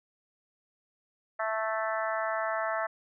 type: harmonic tone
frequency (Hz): 220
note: A3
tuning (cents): 0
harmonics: 3 / 4 / 5 / 6 / 7 / 8 / 9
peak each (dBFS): -32 / -37 / -37 / -35 / -41 / -37 / -43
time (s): 1.39-2.87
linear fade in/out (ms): 10
effects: none